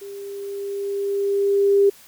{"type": "tone with level ramp", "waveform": "sine", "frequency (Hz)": 399.4, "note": "G4", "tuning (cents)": 32, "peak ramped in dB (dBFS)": [-33, -11], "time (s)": [0.01, 1.9], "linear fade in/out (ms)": 10, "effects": ["white hiss -48 dBFS RMS until 2.07 s"]}